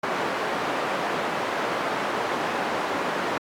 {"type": "band-pass noise", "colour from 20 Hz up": "white", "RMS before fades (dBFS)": -27, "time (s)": [0.03, 3.38], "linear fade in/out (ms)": 5, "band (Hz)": [250, 1200], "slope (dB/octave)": 12, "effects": ["AAC 64 kbps"]}